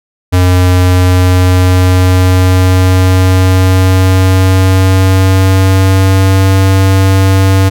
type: tone with pitch glide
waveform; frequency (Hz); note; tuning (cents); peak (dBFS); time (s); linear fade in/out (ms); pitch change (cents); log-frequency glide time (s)
square; 90.8 to 95.81; F#2 to G2; -32 to -39; -5; 0.32-7.7; 20; +93; 0.77-6.5
effects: none